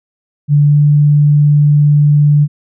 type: tone with pitch glide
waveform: sine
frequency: 146 to 147.1 Hz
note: D3 to D3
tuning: -10 to +3 cents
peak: -5 dBFS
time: 0.48-2.48 s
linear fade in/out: 50 ms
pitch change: +13 cents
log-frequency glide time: 0.67-0.76 s
effects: none